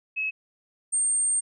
sine tone pair in turn, 2575 / 8661 Hz, E7 / C#9, -41 / -41 cents, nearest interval octave + major sixth, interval 2100 cents, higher second, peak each -25 / -21 dBFS, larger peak second, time 0.16-0.31 / 0.92-1.41 s, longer second, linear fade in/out 20 ms, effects none

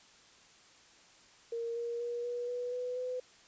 sine tone with pitch steps, 464.9 / 471.1 / 477.4 / 483.8 / 490.3 / 496.8 / 503.5 Hz, A#4 / A#4 / A#4 / B4 / B4 / B4 / B4, -5 / +18 / +41 / -36 / -13 / +10 / +33 cents, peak -34 dBFS, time 1.52-3.2 s, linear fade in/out 5 ms, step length 240 ms, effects white hiss -60 dBFS RMS until 3.47 s + resampled to 16000 Hz

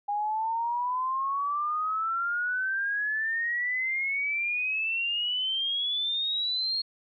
sine exponential sweep, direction up, 813 to 4287 Hz, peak -26 dBFS, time 0.08-6.82 s, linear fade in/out 10 ms, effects none

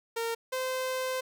sawtooth tone pair in turn, 460.1 / 516.4 Hz, A#4 / C5, -23 / -23 cents, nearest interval major second, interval 200 cents, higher second, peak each -26 dBFS, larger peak neither, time 0.16-0.35 / 0.52-1.21 s, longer second, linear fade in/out 10 ms, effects none

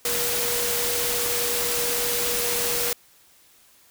sine tone in noise, 480 Hz, B4, 49 cents flat, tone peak -30 dBFS, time 0.05-2.93 s, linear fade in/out 2 ms, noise white, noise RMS -25 dBFS, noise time 0.05-2.93 s, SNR -8 dB, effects white hiss -56 dBFS RMS until 3.9 s

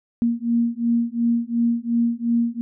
sine beating tone pair, 233.1 / 235.9 Hz, A#3 / A#3, 0 / +21 cents, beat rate 2.8 Hz, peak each -21 dBFS, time 0.22-2.61 s, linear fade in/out 0 ms, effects none

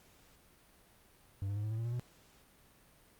triangle tone with pitch steps, 97.9 / 101.06 / 104.32 / 107.69 / 111.17 / 114.75 / 118.46 / 122.28 Hz, G2 / G#2 / G#2 / A2 / A2 / A#2 / A#2 / B2, -2 / -47 / +8 / -37 / +18 / -27 / +28 / -17 cents, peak -32 dBFS, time 1.42-1.996 s, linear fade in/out 0 ms, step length 72 ms, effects pink hiss -64 dBFS RMS until 3.19 s + Opus 48 kbps

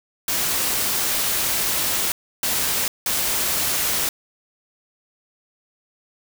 white noise bursts at uneven times, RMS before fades -22 dBFS, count 3, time 0.28-2.12 / 2.43-2.88 / 3.06-4.09 s, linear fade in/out 2 ms, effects none

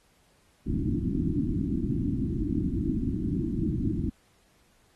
white low-pass noise, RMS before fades -28 dBFS, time 0.66-4.1 s, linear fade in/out 10 ms, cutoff 340 Hz, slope 96 dB/octave, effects pink hiss -65 dBFS RMS until 4.95 s + AAC 32 kbps

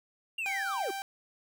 triangle linear sweep, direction down, 2825 to 329.6 Hz, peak -30 dBFS, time 0.38-0.91 s, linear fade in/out 5 ms
sawtooth tone, 784 Hz, G5, in tune, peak -31 dBFS, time 0.46-1.02 s, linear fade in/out 0 ms
effects none

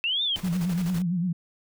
sine linear two-way sweep, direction up then down, 2634 to 3661 to 3041 Hz, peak -23 dBFS, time 0.04-0.36 s, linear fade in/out 0 ms, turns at 0.23 s
pink noise with tremolo, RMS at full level -38 dBFS, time 0.36-1.02 s, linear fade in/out 0 ms, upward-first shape square, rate 12 Hz, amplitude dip 55%
sine tone with vibrato, 176.1 Hz, F3, 15 cents sharp, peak -23 dBFS, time 0.43-1.33 s, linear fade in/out 10 ms, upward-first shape sine, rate 8.8 Hz, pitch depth 100 cents each way
effects none

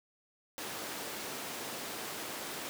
pink high-pass noise, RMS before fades -41 dBFS, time 0.58-2.69 s, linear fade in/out 0 ms, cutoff 260 Hz, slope 12 dB/octave, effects none

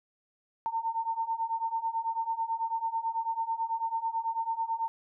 sine beating tone pair, 902 / 911.1 Hz, A5 / A#5, +43 / -40 cents, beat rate 9.1 Hz, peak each -33 / -31 dBFS, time 0.66-4.88 s, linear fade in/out 0 ms, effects none

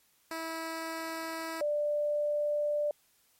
10% pulse / sine tone pair in turn, 325.5 / 590.8 Hz, E4 / D5, -22 / +10 cents, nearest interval minor seventh, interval 1032 cents, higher second, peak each -27 / -27 dBFS, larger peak neither, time 0.31-1.61 / 1.61-2.91 s, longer neither, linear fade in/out 2 ms, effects white hiss -68 dBFS RMS until 3.39 s + MP3 64 kbps

